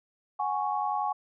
sine chord, F# suspended second, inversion none, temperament equal, 740 / 830.6 / 1108.7 Hz, F#5 / G#5 / C#6, 0 / 0 / 0 cents, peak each -33 / -29 / -32 dBFS, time 0.39-1.13 s, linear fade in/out 10 ms, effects none

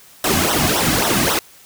pink noise with flanger, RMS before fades -17 dBFS, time 0.24-1.39 s, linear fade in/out 2 ms, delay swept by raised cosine 0.42 to 2.22 ms, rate 3.7 Hz, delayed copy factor -1, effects white hiss -46 dBFS RMS until 1.65 s

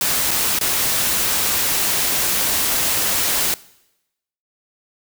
white noise with dropouts, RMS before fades -19 dBFS, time 0.01-3.54 s, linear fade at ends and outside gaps 1 ms, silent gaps 0.309-0.313 / 0.588-0.611 s, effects noise-tail reverb RT60 0.9 s tail -21 dB re dry

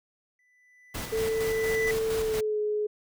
triangle tone with exponential growth, 1990 Hz, B6, 13 cents sharp, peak -24 dBFS, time 0.39-1.91 s, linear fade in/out 2 ms, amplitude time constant 330 ms
pink noise with tremolo, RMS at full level -35 dBFS, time 0.94-2.41 s, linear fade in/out 10 ms, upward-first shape square, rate 4.3 Hz, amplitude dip 40%
sine tone with pitch glide, 444.1 to 421.6 Hz, A4 to G#4, +16 to +26 cents, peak -25 dBFS, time 1.12-2.87 s, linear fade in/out 10 ms, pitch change -90 cents, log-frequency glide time 2.18-2.6 s
effects none

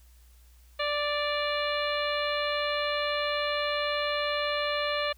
harmonic tone with a mistuned harmonic, 587.3 Hz, D5, in tune, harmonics 1 / 2 / 3 / 4 / 5 / 6 / 7, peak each -30 / -33 / -35 / -36 / -37 / -38 / -38 dBFS, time 0.79-5.13 s, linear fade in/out 10 ms, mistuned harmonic 5, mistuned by -30 cents, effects added 60 Hz sine -53 dBFS peak until 5.17 s + white hiss -64 dBFS RMS until 5.17 s

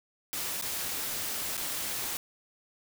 white noise with dropouts, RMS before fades -34 dBFS, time 0.33-2.17 s, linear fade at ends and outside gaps 0 ms, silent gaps 0.613-0.623 / 1.569-1.577 s, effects none

